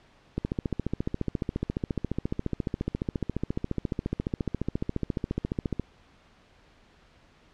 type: click train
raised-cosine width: 3 ms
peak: -15 dBFS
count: 79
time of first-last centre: 0.38-5.797 s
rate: 14.4 Hz
effects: pink hiss -59 dBFS RMS until 7.53 s + low-pass 4000 Hz 12 dB/octave